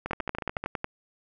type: two click trains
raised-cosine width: 0.5 ms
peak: -17 / -14 dBFS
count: 9 / 9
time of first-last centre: 0.06-0.64 / 0.11-0.844 s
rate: 13.8 / 10.9 Hz
effects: none